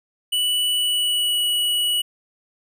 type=tone with pitch glide; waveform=square; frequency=2960 to 2933 Hz; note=F#7 to F#7; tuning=0 to -16 cents; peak=-19 dBFS; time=0.32-2.02 s; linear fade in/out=10 ms; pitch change=-16 cents; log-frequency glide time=0.71-1.41 s; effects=none